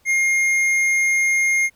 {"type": "tone with tanh clipping", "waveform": "triangle", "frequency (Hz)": 2130, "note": "C7", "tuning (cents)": 30, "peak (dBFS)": -17, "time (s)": [0.05, 1.7], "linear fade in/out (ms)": 50, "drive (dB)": 14, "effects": ["pink hiss -60 dBFS RMS until 1.75 s"]}